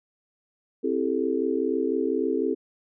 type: chord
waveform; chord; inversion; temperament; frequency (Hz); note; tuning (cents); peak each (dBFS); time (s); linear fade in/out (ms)
sine; A minor seventh; first; just; 264 / 330 / 396 / 440; C4 / E4 / G4 / A4; +16 / +2 / +18 / 0; -28; 0.83-2.55; 20
effects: none